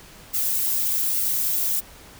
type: noise with flanger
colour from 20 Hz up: violet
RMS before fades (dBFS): -23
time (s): 0.33-1.81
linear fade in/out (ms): 20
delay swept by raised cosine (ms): 1.4 to 4.9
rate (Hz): 1.2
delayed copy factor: +0.7
effects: pink hiss -46 dBFS RMS until 2.19 s